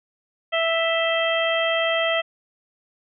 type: harmonic tone with a mistuned harmonic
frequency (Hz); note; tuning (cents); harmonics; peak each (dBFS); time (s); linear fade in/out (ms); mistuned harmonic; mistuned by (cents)
659.3; E5; 0; 1 / 2 / 3 / 4 / 5; -22 / -28 / -26 / -28 / -27; 0.52-2.22; 20; 5; -63
effects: none